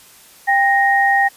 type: tone pair together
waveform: sine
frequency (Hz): 793.4 / 1866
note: G5 / A#6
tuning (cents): +21 / +1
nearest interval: octave + minor third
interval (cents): 1480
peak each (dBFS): -14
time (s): 0.47-1.29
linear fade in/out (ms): 20
effects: white hiss -45 dBFS RMS until 1.36 s + resampled to 32000 Hz